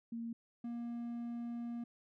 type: tone pair in turn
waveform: sine / triangle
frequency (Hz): 231.3 / 236.3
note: A#3 / A#3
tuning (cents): -13 / +24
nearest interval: unison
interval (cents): 37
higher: second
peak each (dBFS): -39 / -37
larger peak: second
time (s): 0.12-0.33 / 0.64-1.84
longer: second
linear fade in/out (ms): 5
effects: none